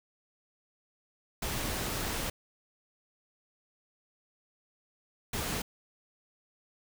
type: noise bursts at uneven times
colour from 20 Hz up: pink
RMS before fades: -34 dBFS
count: 2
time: 1.42-2.3 / 5.33-5.62 s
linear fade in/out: 5 ms
effects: none